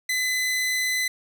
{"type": "tone", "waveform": "sawtooth", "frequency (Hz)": 2016, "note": "B6", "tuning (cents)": 35, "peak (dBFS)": -19, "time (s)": [0.09, 1.08], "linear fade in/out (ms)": 5, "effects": []}